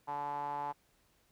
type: tone with band-pass filter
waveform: sawtooth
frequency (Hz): 144.5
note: D3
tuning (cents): -28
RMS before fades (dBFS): -38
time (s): 0.07-0.73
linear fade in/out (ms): 20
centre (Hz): 900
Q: 9.4
effects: pink hiss -71 dBFS RMS until 1.31 s